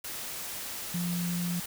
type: tone in noise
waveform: sine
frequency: 174.5 Hz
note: F3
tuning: 1 cent flat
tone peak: -29 dBFS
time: 0.94-1.6 s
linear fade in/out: 5 ms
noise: white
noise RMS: -38 dBFS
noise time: 0.04-1.66 s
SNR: +6 dB
effects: none